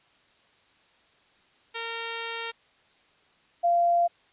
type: tone pair in turn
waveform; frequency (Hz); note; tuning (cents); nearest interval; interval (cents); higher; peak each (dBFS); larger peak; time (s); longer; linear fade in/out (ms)
5% pulse / sine; 459.9 / 691; A#4 / F5; -23 / -19; perfect fifth; 704; second; -19 / -19; neither; 1.74-2.52 / 3.63-4.08; first; 20
effects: white hiss -62 dBFS RMS until 4.32 s + resampled to 8000 Hz